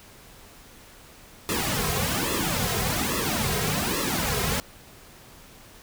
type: noise with flanger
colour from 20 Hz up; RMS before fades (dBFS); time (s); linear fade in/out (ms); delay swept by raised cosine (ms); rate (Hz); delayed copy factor
pink; -26; 1.49-4.6; 0; 1.3 to 3.5; 1.2; -0.85
effects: pink hiss -49 dBFS RMS until 5.82 s